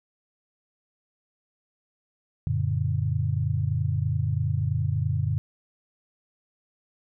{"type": "chord", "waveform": "sine", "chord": "Gb augmented", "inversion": "none", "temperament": "just", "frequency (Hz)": [92.5, 115.62, 144.53], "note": ["Gb2", "Bb2", "D3"], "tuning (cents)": [0, -14, -27], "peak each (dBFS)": -27, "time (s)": [2.47, 5.38], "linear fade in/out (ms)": 0, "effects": []}